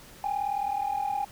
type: tone pair together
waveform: sine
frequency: 791.4 / 830.6 Hz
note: G5 / G#5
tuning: +16 / 0 cents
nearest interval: minor second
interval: 84 cents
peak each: -28 dBFS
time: 0.24-1.25 s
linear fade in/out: 2 ms
effects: tanh soft clip ceiling -22 dBFS + pink hiss -50 dBFS RMS until 1.31 s